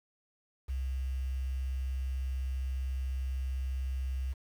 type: tone with quantisation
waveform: sine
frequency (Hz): 65.41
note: C2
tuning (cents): 0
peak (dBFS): -31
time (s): 0.68-4.34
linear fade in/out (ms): 20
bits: 9
effects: none